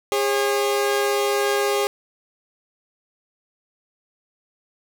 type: tone pair together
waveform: sawtooth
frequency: 406.8 / 543 Hz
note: G#4 / C#5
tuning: -36 / -36 cents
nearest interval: perfect fourth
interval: 500 cents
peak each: -16 / -21 dBFS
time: 0.12-1.87 s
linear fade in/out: 0 ms
effects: none